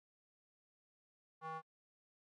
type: tone with band-pass filter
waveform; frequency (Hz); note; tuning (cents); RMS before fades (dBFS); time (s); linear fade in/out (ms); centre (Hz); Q
square; 160; D#3; +49; -45; 1.41-1.62; 50; 1000; 5.4
effects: AAC 64 kbps